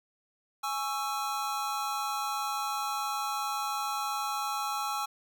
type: chord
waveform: square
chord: C# minor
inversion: second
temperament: just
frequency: 831.5 / 1108.7 / 1330.5 Hz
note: G#5 / C#6 / E6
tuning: +2 / 0 / +16 cents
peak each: -35 / -38 / -35 dBFS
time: 0.63-5.06 s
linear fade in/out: 10 ms
effects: none